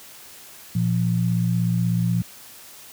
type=tone pair together; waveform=sine; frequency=117.5 / 173.94 Hz; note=A#2 / F3; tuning=+14 / -7 cents; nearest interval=perfect fifth; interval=679 cents; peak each=-21 dBFS; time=0.75-2.22 s; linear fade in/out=5 ms; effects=white hiss -44 dBFS RMS until 2.92 s + high-pass 60 Hz 12 dB/octave